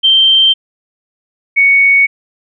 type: tone pair in turn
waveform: sine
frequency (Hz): 3136 / 2226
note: G7 / C#7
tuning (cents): 0 / +7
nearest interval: tritone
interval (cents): 593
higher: first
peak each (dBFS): -5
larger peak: neither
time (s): 0.03-0.54 / 1.56-2.07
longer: neither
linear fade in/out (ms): 20
effects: none